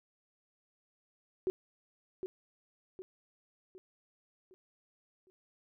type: tone with echo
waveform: sine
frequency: 373.4 Hz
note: F#4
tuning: 16 cents sharp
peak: -28 dBFS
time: 1.47-1.5 s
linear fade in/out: 0 ms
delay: 760 ms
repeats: 5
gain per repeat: -7 dB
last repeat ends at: 5.3 s
effects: none